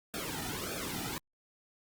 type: noise with flanger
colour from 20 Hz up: pink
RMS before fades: -38 dBFS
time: 0.14-1.18 s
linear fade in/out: 0 ms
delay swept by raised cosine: 1 to 1.87 ms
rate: 1.7 Hz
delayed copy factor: -0.85
effects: Opus 48 kbps